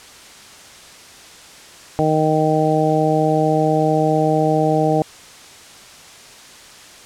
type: harmonic tone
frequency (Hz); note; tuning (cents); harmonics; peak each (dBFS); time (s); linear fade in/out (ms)
155.56; D#3; 0; 1 / 2 / 3 / 4 / 5; -20 / -20 / -20 / -20 / -20; 1.99-5.02; 0
effects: white hiss -41 dBFS RMS until 7.05 s + low-pass 8000 Hz 12 dB/octave